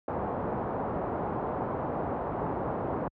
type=low-pass noise; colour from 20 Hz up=white; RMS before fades=-32 dBFS; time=0.08-3.08 s; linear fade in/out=2 ms; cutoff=930 Hz; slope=24 dB/octave; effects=high-pass 60 Hz 12 dB/octave